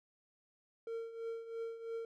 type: tone with tremolo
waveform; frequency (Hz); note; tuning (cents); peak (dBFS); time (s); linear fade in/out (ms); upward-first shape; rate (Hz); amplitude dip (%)
triangle; 457.1; A#4; -34; -35; 0.87-2.05; 2; triangle; 3; 75
effects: none

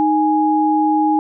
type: tone pair together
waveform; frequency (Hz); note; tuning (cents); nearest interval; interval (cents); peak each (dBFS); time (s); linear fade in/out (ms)
sine; 310 / 830.6; D#4 / G#5; -6 / 0; octave + perfect fourth; 1706; -15; 0-1.19; 0
effects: none

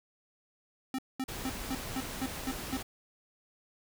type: tone bursts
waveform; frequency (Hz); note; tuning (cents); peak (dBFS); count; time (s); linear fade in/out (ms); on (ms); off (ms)
square; 262.3; C4; +4; -32; 8; 0.94-2.77; 2; 45; 210
type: noise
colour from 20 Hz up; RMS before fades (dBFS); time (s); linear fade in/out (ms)
pink; -40; 1.28-2.83; 10
effects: none

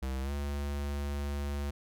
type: tone with pitch glide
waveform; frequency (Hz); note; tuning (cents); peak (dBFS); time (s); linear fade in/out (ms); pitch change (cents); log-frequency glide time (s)
square; 65.9 to 71.45; C2 to D2; +13 to -47; -33; 0.02-1.71; 10; +140; 0.21-0.32
effects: none

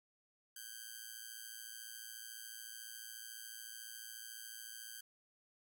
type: ring-modulated tone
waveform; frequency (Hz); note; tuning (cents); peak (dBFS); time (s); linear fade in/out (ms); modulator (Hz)
5% pulse; 1568; G6; 0; -34; 0.56-5.01; 5; 57
effects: none

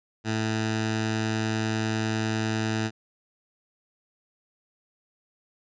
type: tone with notch filter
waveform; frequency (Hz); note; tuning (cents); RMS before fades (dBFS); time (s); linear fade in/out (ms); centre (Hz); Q
10% pulse; 110; A2; 0; -27; 0.24-2.91; 50; 530; 1.4
effects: resampled to 16000 Hz

